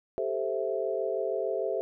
sine chord, A minor seventh, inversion third, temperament equal with one note detuned, 392 / 438.5 / 523.3 / 659.3 Hz, G4 / A4 / C5 / E5, 0 / -6 / 0 / 0 cents, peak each -33 dBFS, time 0.18-1.81 s, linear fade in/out 0 ms, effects none

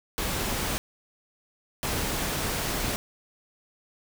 pink noise bursts at uneven times, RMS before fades -29 dBFS, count 2, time 0.18-0.78 / 1.83-2.96 s, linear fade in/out 0 ms, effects none

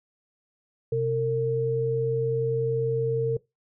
sine tone pair together, 128.54 / 455.3 Hz, C3 / A#4, -30 / -41 cents, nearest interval octave + minor seventh, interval 2189 cents, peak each -28 / -23 dBFS, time 0.92-3.37 s, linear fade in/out 5 ms, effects noise-tail reverb RT60 0.2 s tail -21 dB re dry

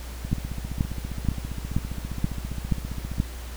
two click trains, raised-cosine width 5 ms, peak -19 / -9 dBFS, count 45 / 7, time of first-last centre 0.25-3.183 / 0.33-3.201 s, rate 15 / 2.09 Hz, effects added 60 Hz sine -34 dBFS peak until 3.56 s + pink hiss -43 dBFS RMS until 3.56 s

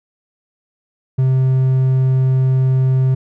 triangle tone, 130.81 Hz, C3, in tune, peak -9 dBFS, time 1.18-3.15 s, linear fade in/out 10 ms, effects none

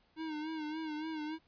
square tone with vibrato, 311.1 Hz, D#4, in tune, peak -38 dBFS, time 0.16-1.39 s, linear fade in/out 50 ms, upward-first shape sine, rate 3.5 Hz, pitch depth 59 cents each way, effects pink hiss -71 dBFS RMS until 1.47 s + resampled to 11025 Hz

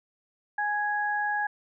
sine tone pair together, 831.7 / 1661.2 Hz, G#5 / G#6, +2 / 0 cents, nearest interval octave, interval 1198 cents, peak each -28 dBFS, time 0.58-1.47 s, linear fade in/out 5 ms, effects none

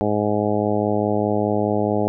harmonic tone, 104.8 Hz, G#2, 16 cents sharp, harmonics 1 / 2 / 3 / 4 / 5 / 6 / 7 / 8, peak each -27 / -24 / -25 / -24 / -26 / -26 / -28 / -30 dBFS, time 0.01-2.08 s, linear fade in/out 0 ms, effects none

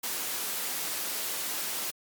white noise, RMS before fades -33 dBFS, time 0.03-1.91 s, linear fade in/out 10 ms, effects high-pass 200 Hz 12 dB/octave + Opus 48 kbps

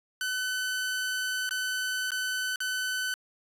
sawtooth tone with dropouts, 1510 Hz, F#6, 35 cents sharp, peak -25 dBFS, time 0.21-3.14 s, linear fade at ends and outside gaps 1 ms, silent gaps 1.492-1.509 / 2.106-2.118 / 2.559-2.604 s, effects resampled to 32000 Hz

